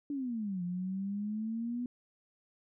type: exponential two-way sweep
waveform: sine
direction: down then up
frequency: 293.7 to 174.61 to 247.4 Hz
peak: -33 dBFS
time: 0.1-1.86 s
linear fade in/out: 2 ms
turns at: 0.63 s
effects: none